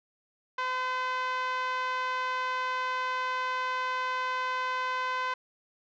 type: tone with band-pass filter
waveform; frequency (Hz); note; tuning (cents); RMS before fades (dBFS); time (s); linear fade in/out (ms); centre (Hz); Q
5% pulse; 510; C5; -44; -31; 0.58-5.34; 5; 1100; 2.2
effects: low-pass 5000 Hz 12 dB/octave